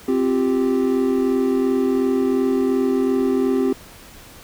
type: chord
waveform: triangle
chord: C suspended fourth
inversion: none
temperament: equal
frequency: 261.6 / 349.2 / 392 Hz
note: C4 / F4 / G4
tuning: 0 / 0 / 0 cents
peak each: -17 / -23 / -18 dBFS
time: 0.08-3.73 s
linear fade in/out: 5 ms
effects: pink hiss -43 dBFS RMS until 4.43 s